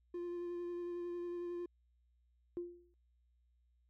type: tone with vibrato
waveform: triangle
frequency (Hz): 349.2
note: F4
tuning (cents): 0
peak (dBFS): -37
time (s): 0.14-1.66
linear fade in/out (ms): 5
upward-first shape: sine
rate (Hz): 11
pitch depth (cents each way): 14
type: tone with exponential decay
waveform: sine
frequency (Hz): 349.2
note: F4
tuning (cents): 0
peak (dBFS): -35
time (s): 2.57-2.94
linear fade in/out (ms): 0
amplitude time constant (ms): 79
effects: tanh soft clip ceiling -31 dBFS + added 60 Hz sine -70 dBFS peak until 3.89 s